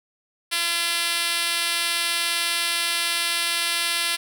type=tone with band-pass filter; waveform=5% pulse; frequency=340.5 Hz; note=F4; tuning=44 cents flat; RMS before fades=-24 dBFS; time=0.51-4.17 s; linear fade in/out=20 ms; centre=6900 Hz; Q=0.51; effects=8-bit